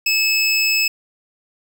25% pulse tone, 2600 Hz, E7, 24 cents flat, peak -11 dBFS, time 0.06-0.88 s, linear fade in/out 5 ms, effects none

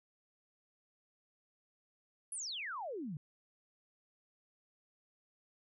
sine exponential sweep, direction down, 11000 to 137.5 Hz, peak -39 dBFS, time 2.32-3.17 s, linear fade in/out 2 ms, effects none

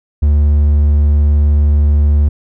triangle tone, 73.42 Hz, D2, in tune, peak -5 dBFS, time 0.22-2.29 s, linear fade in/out 10 ms, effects none

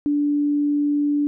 sine tone, 291.3 Hz, D4, 14 cents flat, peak -17 dBFS, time 0.06-1.27 s, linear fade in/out 0 ms, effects none

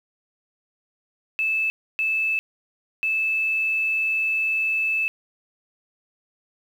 sine tone bursts at uneven times, 2622 Hz, E7, 10 cents flat, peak -20 dBFS, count 3, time 1.39-1.7 / 1.99-2.39 / 3.03-5.08 s, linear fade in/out 0 ms, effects 8-bit

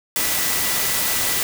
sine tone in noise, 1975.5 Hz, B6, in tune, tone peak -32 dBFS, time 0.16-1.43 s, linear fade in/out 0 ms, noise white, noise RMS -21 dBFS, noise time 0.16-1.43 s, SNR -14 dB, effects none

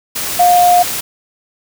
sine tone in noise, 710 Hz, F5, 28 cents sharp, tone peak -6 dBFS, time 0.39-0.83 s, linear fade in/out 10 ms, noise white, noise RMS -20 dBFS, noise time 0.15-1.01 s, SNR +11 dB, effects none

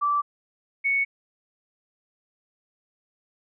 sine tone pair in turn, 1164 / 2218 Hz, D6 / C#7, -16 / 0 cents, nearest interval major seventh, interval 1116 cents, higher second, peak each -20 dBFS, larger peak neither, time 0.01-0.22 / 0.84-1.05 s, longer neither, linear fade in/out 20 ms, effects none

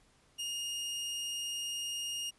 sawtooth tone, 2845 Hz, F7, 31 cents sharp, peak -32 dBFS, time 0.38-2.31 s, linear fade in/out 20 ms, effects pink hiss -67 dBFS RMS until 2.38 s + resampled to 24000 Hz

